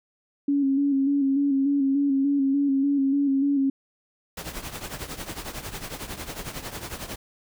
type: tone with vibrato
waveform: sine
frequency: 277.2 Hz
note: C#4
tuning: in tune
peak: -19 dBFS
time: 0.48-3.7 s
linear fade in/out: 5 ms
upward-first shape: square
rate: 3.4 Hz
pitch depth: 36 cents each way
type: noise with tremolo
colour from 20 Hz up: pink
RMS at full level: -32 dBFS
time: 4.37-7.16 s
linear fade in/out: 5 ms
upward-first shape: triangle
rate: 11 Hz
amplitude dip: 80%
effects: none